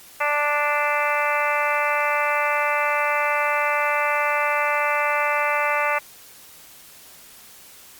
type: harmonic tone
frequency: 293.7 Hz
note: D4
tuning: in tune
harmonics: 2 / 3 / 4 / 5 / 6 / 7 / 8 / 9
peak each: -26 / -26 / -25 / -28 / -31 / -26 / -30 / -30 dBFS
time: 0.2-5.99 s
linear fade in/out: 10 ms
effects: white hiss -46 dBFS RMS until 7.99 s + Opus 48 kbps